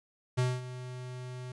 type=tone with ADSR envelope; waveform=square; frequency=126 Hz; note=B2; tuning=35 cents sharp; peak=-25 dBFS; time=0.37-1.52 s; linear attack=18 ms; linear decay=220 ms; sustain=-15 dB; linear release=4 ms; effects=resampled to 22050 Hz + 11-bit